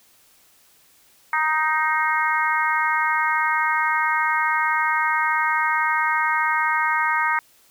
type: harmonic tone with a mistuned harmonic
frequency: 311.8 Hz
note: D#4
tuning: 4 cents sharp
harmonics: 3 / 4 / 5 / 6 / 7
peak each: -23 / -24 / -25 / -26 / -26 dBFS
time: 1.33-7.39 s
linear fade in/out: 2 ms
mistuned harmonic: 7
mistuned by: -18 cents
effects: white hiss -56 dBFS RMS until 7.7 s